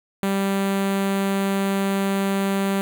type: tone with notch filter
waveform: sawtooth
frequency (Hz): 196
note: G3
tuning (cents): 0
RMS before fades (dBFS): -22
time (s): 0.23-2.81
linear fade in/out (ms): 0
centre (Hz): 5300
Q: 1.7
effects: 8-bit